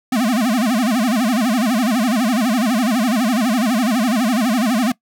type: tone with vibrato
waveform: square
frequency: 233.8 Hz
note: A#3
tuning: 5 cents sharp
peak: -15 dBFS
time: 0.12-4.92 s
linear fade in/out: 5 ms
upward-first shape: sine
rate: 12 Hz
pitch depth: 220 cents each way
effects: noise-tail reverb RT60 0.1 s tail -21 dB re dry